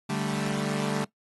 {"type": "chord", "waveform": "sawtooth", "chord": "D suspended fourth", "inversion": "none", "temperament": "equal", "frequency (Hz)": [146.83, 196, 220], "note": ["D3", "G3", "A3"], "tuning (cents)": [0, 0, 0], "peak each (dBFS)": -27, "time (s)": [0.09, 1.05], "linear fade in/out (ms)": 10, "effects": ["noise-tail reverb RT60 0.1 s tail -19 dB re dry", "AAC 32 kbps"]}